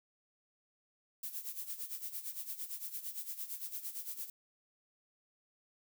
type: noise with tremolo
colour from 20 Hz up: violet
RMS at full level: -40 dBFS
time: 1.23-4.3 s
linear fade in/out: 2 ms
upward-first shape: sine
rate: 8.8 Hz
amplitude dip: 75%
effects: none